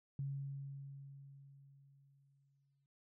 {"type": "tone with exponential decay", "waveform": "sine", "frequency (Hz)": 138.59, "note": "C#3", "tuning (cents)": 0, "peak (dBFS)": -37, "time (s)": [0.19, 2.86], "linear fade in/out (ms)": 2, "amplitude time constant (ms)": 580, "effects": ["noise-tail reverb RT60 0.1 s tail -26 dB re dry"]}